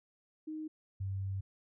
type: tone pair in turn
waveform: sine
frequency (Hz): 311.1 / 96.81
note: D#4 / G2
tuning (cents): 0 / -21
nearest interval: octave + minor sixth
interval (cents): 2021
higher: first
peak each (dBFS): -38 / -34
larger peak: second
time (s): 0.47-0.68 / 1-1.41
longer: second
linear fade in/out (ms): 10
effects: none